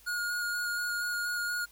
square tone with vibrato, 1435 Hz, F6, 47 cents sharp, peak -31 dBFS, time 0.06-1.66 s, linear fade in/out 20 ms, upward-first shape square, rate 4.2 Hz, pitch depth 9 cents each way, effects added 50 Hz sine -62 dBFS peak until 1.71 s + white hiss -59 dBFS RMS until 1.71 s

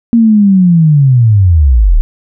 sine linear sweep, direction down, 235.9 to 32.63 Hz, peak -3 dBFS, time 0.13-2.01 s, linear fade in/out 0 ms, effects none

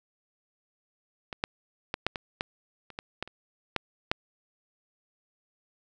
clicks, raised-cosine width 0.3 ms, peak -20 / -10 / -13 / -9 / -17 / -13 / -29 / -19 / -15 / -29 / -10 / -8 dBFS, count 12, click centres 1.328 / 1.439 / 1.941 / 2.066 / 2.158 / 2.409 / 2.903 / 2.989 / 3.226 / 3.276 / 3.763 / 4.115 s, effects none

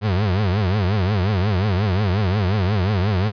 35% pulse tone with vibrato, 98 Hz, G2, in tune, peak -15 dBFS, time 0.01-3.32 s, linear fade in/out 50 ms, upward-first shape triangle, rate 5.6 Hz, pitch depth 220 cents each way, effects resampled to 11025 Hz

